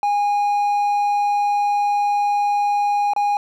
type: tone with dropouts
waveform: triangle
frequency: 820 Hz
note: G#5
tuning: 22 cents flat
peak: -14 dBFS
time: 0.03-3.37 s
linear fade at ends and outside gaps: 1 ms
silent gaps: 3.135-3.163 s
effects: none